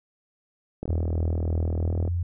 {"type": "click train", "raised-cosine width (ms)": 2, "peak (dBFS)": -18, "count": 51, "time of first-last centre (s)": [0.83, 2.077], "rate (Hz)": 40.1}
{"type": "tone with pitch glide", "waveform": "sine", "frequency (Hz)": [83.2, 87.24], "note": ["E2", "F2"], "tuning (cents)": [17, -1], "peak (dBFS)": -23, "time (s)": [0.89, 2.23], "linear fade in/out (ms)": 5, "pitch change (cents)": 82, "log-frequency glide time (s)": [1.75, 1.93]}
{"effects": []}